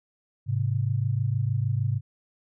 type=tone pair together; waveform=sine; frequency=105.8 / 132.31 Hz; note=G#2 / C3; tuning=+33 / +20 cents; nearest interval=major third; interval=387 cents; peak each=-25 / -26 dBFS; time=0.46-2.01 s; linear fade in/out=50 ms; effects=none